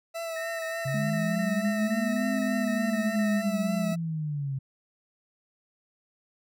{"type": "tone with vibrato", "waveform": "40% pulse", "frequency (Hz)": 659.3, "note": "E5", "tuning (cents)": 0, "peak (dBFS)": -31, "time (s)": [0.14, 3.96], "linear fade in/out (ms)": 20, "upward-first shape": "triangle", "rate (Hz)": 3.4, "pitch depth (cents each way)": 32}
{"type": "tone bursts", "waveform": "sine", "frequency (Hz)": 1836, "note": "A#6", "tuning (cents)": -27, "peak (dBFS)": -35, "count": 12, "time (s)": [0.36, 3.417], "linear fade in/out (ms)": 5, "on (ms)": 230, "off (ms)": 27}
{"type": "linear two-way sweep", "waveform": "sine", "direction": "up then down", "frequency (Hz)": [132.6, 261.6, 132.6], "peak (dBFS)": -28, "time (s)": [0.85, 4.59], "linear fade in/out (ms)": 10, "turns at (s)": 2.35}
{"type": "tone with pitch glide", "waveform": "sine", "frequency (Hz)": [210.5, 208.2], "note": ["G#3", "G#3"], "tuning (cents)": [24, 5], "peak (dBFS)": -28, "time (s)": [0.94, 3.93], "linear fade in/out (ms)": 5, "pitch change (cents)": -19, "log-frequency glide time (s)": [1.66, 3.44]}
{"effects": []}